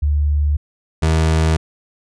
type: tone pair in turn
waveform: sine / 30% pulse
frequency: 73.42 / 79.73 Hz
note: D2 / D#2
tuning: 0 / +43 cents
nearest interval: minor second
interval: 143 cents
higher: second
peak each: -13 / -10 dBFS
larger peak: second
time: 0.02-0.57 / 1.02-1.57 s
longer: neither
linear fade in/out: 10 ms
effects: resampled to 22050 Hz

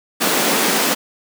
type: high-pass noise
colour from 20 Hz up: pink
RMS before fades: -17 dBFS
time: 0.2-0.95 s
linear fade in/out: 20 ms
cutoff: 190 Hz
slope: 48 dB/octave
effects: none

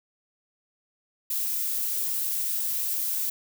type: noise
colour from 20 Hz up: violet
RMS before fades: -28 dBFS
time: 1.3-3.3 s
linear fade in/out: 5 ms
effects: none

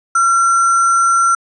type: tone with sample-and-hold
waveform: sine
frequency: 1365 Hz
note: F6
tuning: 40 cents flat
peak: -9 dBFS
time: 0.15-1.35 s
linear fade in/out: 5 ms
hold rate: 7350 Hz
effects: resampled to 24000 Hz

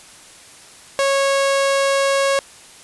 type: tone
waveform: sawtooth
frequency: 550 Hz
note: C#5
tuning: 14 cents flat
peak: -11 dBFS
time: 0.99-2.39 s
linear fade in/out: 0 ms
effects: white hiss -43 dBFS RMS until 2.83 s + resampled to 24000 Hz

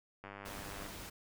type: click train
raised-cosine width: 0.5 ms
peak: -32 dBFS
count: 63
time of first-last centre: 0.24-0.862 s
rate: 99.6 Hz
type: noise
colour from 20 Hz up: pink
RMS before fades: -47 dBFS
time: 0.45-1.1 s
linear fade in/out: 10 ms
effects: none

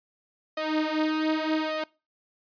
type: tone with flanger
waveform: sawtooth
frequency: 311.6 Hz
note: D#4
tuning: 3 cents sharp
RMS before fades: -27 dBFS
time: 0.57-1.84 s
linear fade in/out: 5 ms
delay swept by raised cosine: 1.6 to 7.2 ms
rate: 0.85 Hz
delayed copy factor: +0.75
effects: noise-tail reverb RT60 0.3 s tail -24 dB re dry + resampled to 11025 Hz

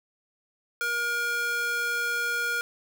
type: tone with high-pass filter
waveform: square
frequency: 474.7 Hz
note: A#4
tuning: 31 cents sharp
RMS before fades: -28 dBFS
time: 0.81-2.61 s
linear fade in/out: 0 ms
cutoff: 1200 Hz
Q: 2.9
effects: 8-bit

